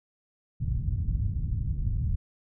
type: low-pass noise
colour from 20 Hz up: white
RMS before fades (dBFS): -28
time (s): 0.6-2.16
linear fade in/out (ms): 10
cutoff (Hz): 120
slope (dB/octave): 24
effects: none